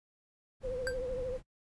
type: noise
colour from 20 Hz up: brown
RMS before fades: -44 dBFS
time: 0.6-1.43 s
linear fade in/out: 50 ms
type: tone with vibrato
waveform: sine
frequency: 507 Hz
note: B4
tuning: 45 cents sharp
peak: -34 dBFS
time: 0.63-1.38 s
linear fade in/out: 20 ms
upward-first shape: triangle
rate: 13 Hz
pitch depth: 77 cents each way
type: tone with exponential decay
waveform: square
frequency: 1570 Hz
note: G6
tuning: 2 cents sharp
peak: -30 dBFS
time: 0.87-0.98 s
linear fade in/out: 0 ms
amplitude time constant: 22 ms
effects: noise-tail reverb RT60 0.1 s tail -22 dB re dry + resampled to 24000 Hz